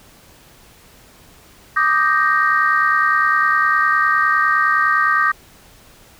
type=chord; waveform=sine; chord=Eb major seventh; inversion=third; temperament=equal; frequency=1174.7 / 1244.5 / 1568 / 1864.7 Hz; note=D6 / Eb6 / G6 / Bb6; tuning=0 / 0 / 0 / 0 cents; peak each=-18 dBFS; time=1.76-5.32 s; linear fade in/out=10 ms; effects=tanh soft clip ceiling -3 dBFS + pink hiss -47 dBFS RMS until 6.19 s